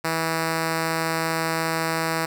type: tone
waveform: 5% pulse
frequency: 162.7 Hz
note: E3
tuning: 22 cents flat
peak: -11 dBFS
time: 0.04-2.26 s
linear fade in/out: 10 ms
effects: none